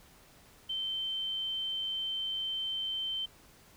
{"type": "tone", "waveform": "sine", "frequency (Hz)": 3101, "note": "G7", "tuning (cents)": -19, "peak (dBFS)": -32, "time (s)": [0.69, 3.26], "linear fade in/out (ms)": 10, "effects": ["pink hiss -59 dBFS RMS until 3.76 s"]}